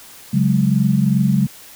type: chord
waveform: sine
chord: C# suspended fourth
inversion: none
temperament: equal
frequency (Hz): 138.59 / 185 / 207.7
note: C#3 / F#3 / G#3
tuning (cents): 0 / 0 / 0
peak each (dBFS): -17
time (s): 0.33-1.47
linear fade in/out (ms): 10
effects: white hiss -41 dBFS RMS until 1.75 s